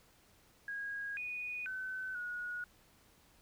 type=tone with pitch steps; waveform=sine; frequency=1640 / 2471 / 1520 / 1453 Hz; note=G#6 / D#7 / F#6 / F#6; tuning=-22 / -13 / +46 / -32 cents; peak=-38 dBFS; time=0.68-2.64 s; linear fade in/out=2 ms; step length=490 ms; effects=pink hiss -66 dBFS RMS until 3.41 s